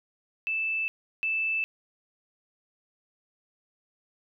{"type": "tone pair in turn", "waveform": "sine", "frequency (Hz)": [2637, 2637], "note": ["E7", "E7"], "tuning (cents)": [0, 0], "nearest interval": "unison", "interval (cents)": 0, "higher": "neither", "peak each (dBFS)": [-26, -25], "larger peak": "second", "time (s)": [[0.47, 0.88], [1.23, 1.64]], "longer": "neither", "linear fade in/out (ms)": 0, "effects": []}